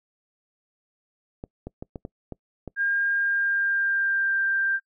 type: clicks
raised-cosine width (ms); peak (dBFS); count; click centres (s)
2; -21; 7; 1.439 / 1.67 / 1.825 / 1.958 / 2.051 / 2.323 / 2.677
type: tone with pitch glide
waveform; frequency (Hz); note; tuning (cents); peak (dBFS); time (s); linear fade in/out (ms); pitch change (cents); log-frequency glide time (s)
sine; 1611 to 1581.5; G6 to G6; +47 to +15; -21; 2.76-4.8; 50; -32; 3.13-4.38
effects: noise-tail reverb RT60 0.1 s tail -25 dB re dry